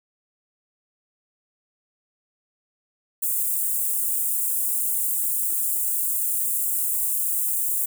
white high-pass noise, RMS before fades -24 dBFS, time 3.22-7.86 s, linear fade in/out 10 ms, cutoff 7900 Hz, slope 48 dB/octave, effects none

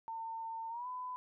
sine tone with pitch glide, 904 to 1003.1 Hz, A5 to B5, +47 to +27 cents, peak -39 dBFS, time 0.08-1.16 s, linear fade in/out 0 ms, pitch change +180 cents, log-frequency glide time 0.69-0.87 s, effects none

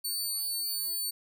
15% pulse tone, 4499 Hz, C#8, 25 cents sharp, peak -24 dBFS, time 0.04-1.11 s, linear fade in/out 10 ms, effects none

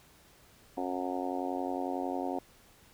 harmonic tone, 91 Hz, F#2, 28 cents flat, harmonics 3 / 4 / 5 / 6 / 7 / 8 / 9 / 10, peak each -36 / -39 / -44 / -41 / -44 / -37 / -45 / -44 dBFS, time 0.77-2.39 s, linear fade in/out 5 ms, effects pink hiss -60 dBFS RMS until 2.93 s

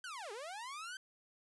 sawtooth linear two-way sweep, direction down then up, 1568 to 389.1 to 1568 Hz, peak -40 dBFS, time 0.04-0.97 s, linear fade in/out 2 ms, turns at 0.32 s, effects resampled to 24000 Hz

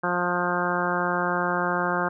harmonic tone with a mistuned harmonic, 177.2 Hz, F3, 25 cents sharp, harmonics 1 / 2 / 3 / 4 / 5 / 6 / 7 / 8 / 9, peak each -31 / -31 / -31 / -31 / -31 / -31 / -31 / -31 / -31 dBFS, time 0.03-2.09 s, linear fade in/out 10 ms, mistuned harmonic 9, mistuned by -18 cents, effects none

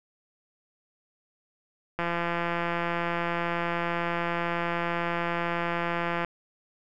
click train, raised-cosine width 0.5 ms, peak -14 dBFS, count 729, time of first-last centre 1.99-6.247 s, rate 171 Hz, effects none

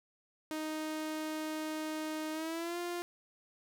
sawtooth tone with pitch glide, 311.1 to 349.2 Hz, D#4 to F4, 0 to 0 cents, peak -32 dBFS, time 0.51-3.02 s, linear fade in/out 0 ms, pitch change +200 cents, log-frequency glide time 2.32-2.78 s, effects 12-bit

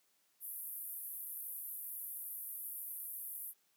white band-pass noise, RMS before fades -45 dBFS, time 0.4-3.54 s, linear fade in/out 50 ms, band 11000 to 14000 Hz, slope 48 dB/octave, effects white hiss -75 dBFS RMS until 3.76 s + high-pass 150 Hz 12 dB/octave

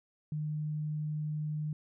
sine tone, 152 Hz, D#3, 40 cents flat, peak -32 dBFS, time 0.32-1.73 s, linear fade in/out 2 ms, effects none

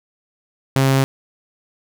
sawtooth tone, 134.6 Hz, C3, 49 cents sharp, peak -9 dBFS, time 0.76-1.04 s, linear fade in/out 0 ms, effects none

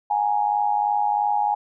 sine tone with amplitude modulation, 830.6 Hz, G#5, in tune, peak -15 dBFS, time 0.1-1.55 s, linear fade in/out 10 ms, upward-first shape sine, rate 103 Hz, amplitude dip 75%, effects none

